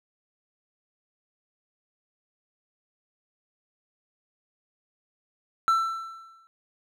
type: tone with exponential decay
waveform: triangle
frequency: 1336 Hz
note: E6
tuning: 23 cents sharp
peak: -15 dBFS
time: 5.68-6.47 s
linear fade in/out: 0 ms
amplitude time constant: 170 ms
effects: none